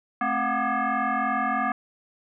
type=tone with frequency modulation; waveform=sine; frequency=220 Hz; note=A3; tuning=in tune; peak=-22 dBFS; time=0.21-1.72 s; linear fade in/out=2 ms; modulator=483 Hz; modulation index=3.1; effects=none